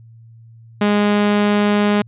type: tone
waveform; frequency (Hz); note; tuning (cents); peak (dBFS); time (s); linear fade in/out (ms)
sawtooth; 206.6; G#3; -9; -9; 0.81-2.02; 5
effects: added 114 Hz sine -40 dBFS peak until 2.07 s + resampled to 8000 Hz